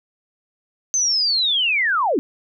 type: linear sweep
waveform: sine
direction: down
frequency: 6272 to 237 Hz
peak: -16 dBFS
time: 0.94-2.19 s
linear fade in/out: 0 ms
effects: none